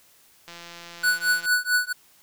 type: click train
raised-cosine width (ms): 0.2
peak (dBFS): -24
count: 168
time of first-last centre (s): 0.48-1.457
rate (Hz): 171
type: tone with tremolo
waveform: square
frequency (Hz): 1480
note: F#6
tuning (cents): 0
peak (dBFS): -17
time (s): 1.03-1.93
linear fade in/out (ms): 10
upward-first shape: triangle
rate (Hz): 4.5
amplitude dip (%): 100
effects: white hiss -57 dBFS RMS until 2.22 s